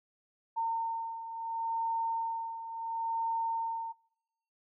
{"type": "beating tone pair", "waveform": "sine", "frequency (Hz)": [911, 911.72], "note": ["A#5", "A#5"], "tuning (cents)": [-40, -39], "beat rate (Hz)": 0.72, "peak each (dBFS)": [-32, -38], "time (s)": [0.56, 3.93], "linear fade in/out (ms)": 20, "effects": ["noise-tail reverb RT60 0.8 s tail -25 dB re dry"]}